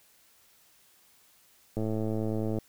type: click train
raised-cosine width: 2 ms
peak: -19 dBFS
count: 90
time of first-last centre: 1.77-2.587 s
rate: 109 Hz
effects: white hiss -62 dBFS RMS until 2.68 s